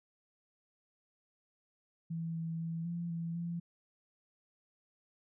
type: tone with pitch steps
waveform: sine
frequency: 164.9 / 164 / 165 / 171.2 / 167 / 170.6 Hz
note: E3 / E3 / E3 / F3 / E3 / F3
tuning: +1 / -9 / +2 / -34 / +23 / -40 cents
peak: -35 dBFS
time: 2.1-3.6 s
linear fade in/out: 10 ms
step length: 250 ms
effects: none